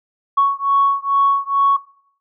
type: beating tone pair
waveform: sine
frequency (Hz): 1110 / 1112.3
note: C#6 / C#6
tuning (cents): +2 / +6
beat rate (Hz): 2.3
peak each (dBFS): -15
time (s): 0.37-1.77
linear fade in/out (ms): 10
effects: noise-tail reverb RT60 0.6 s tail -20 dB re dry + tanh soft clip ceiling -5 dBFS